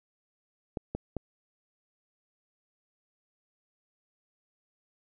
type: clicks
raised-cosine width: 2 ms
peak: -19 dBFS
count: 3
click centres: 0.772 / 0.95 / 1.167 s
effects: none